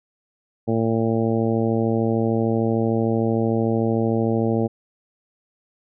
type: harmonic tone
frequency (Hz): 113.3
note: A#2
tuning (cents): -49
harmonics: 1 / 2 / 3 / 4 / 5 / 6 / 7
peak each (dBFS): -24 / -22 / -25 / -25 / -29 / -33 / -33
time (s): 0.67-4.68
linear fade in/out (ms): 20
effects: none